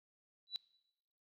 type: tone with exponential growth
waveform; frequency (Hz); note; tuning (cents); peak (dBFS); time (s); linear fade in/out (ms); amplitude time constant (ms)
sine; 3951; B7; 0; -32; 0.47-0.56; 0; 18
effects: noise-tail reverb RT60 0.9 s tail -22 dB re dry